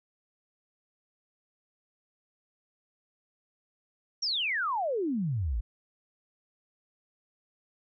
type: exponential sweep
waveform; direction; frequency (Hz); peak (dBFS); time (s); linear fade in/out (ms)
sine; down; 5790 to 49; -27; 4.22-5.61; 10
effects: none